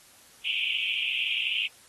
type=band-pass noise; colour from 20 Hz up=pink; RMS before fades=-29 dBFS; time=0.44-1.68 s; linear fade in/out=20 ms; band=2400 to 3200 Hz; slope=96 dB/octave; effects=white hiss -55 dBFS RMS until 1.88 s + AAC 32 kbps